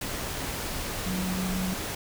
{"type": "tone in noise", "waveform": "sine", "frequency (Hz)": 185.1, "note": "F#3", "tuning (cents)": 1, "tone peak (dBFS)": -28, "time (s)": [1.06, 1.74], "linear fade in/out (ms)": 5, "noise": "pink", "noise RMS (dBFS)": -33, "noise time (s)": [0.01, 1.95], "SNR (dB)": 2, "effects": []}